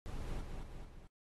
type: noise with echo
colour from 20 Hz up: brown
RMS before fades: -41 dBFS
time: 0.06-0.41 s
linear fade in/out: 0 ms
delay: 220 ms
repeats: 3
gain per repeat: -4 dB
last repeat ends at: 1.07 s
effects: AAC 32 kbps